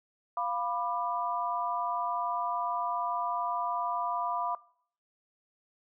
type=chord; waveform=sine; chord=B diminished; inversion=second; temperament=equal with one note detuned; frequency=698.5 / 987.8 / 1190.4 Hz; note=F5 / B5 / D6; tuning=0 / 0 / +23 cents; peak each=-34 / -32 / -33 dBFS; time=0.37-4.55 s; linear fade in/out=2 ms; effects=noise-tail reverb RT60 0.6 s tail -22 dB re dry